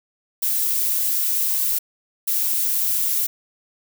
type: noise bursts at uneven times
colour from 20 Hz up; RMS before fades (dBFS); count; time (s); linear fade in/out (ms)
violet; -21; 2; 0.42-1.79 / 2.27-3.27; 10
effects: none